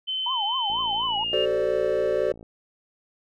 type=tone with pitch glide; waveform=sine; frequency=3064 to 2826 Hz; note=G7 to F7; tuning=-40 to +20 cents; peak=-25 dBFS; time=0.07-1.46 s; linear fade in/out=20 ms; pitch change=-140 cents; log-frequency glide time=0.99-1.27 s
type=tone with vibrato; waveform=sine; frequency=922 Hz; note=A#5; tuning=19 cents flat; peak=-26 dBFS; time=0.26-1.24 s; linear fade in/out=5 ms; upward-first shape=triangle; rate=4.1 Hz; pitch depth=280 cents each way
type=click train; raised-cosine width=2 ms; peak=-31 dBFS; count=99; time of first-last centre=0.7-2.428 s; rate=56.7 Hz
type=chord; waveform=triangle; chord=D dominant seventh; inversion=first; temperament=equal with one note detuned; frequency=378.2 / 440 / 523.3 / 587.3 Hz; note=F#4 / A4 / C5 / D5; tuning=+38 / 0 / 0 / 0 cents; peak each=-25 / -25 / -25 / -24 dBFS; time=1.33-2.32 s; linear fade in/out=2 ms
effects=none